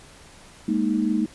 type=chord; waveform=sine; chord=Ab suspended second; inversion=none; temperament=equal; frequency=207.7 / 233.1 / 311.1 Hz; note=Ab3 / Bb3 / Eb4; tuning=0 / 0 / 0 cents; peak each=-24 dBFS; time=0.68-1.26 s; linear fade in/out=5 ms; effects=pink hiss -48 dBFS RMS until 1.34 s + resampled to 24000 Hz